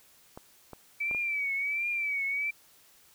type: clicks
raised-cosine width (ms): 1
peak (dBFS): -28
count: 4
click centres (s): 0.375 / 0.733 / 1.112 / 1.148
type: tone with vibrato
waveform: sine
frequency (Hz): 2301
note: D7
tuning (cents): -36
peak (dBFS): -28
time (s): 1-2.51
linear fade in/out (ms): 10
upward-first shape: triangle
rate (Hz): 1.4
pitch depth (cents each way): 91
effects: white hiss -60 dBFS RMS until 3.14 s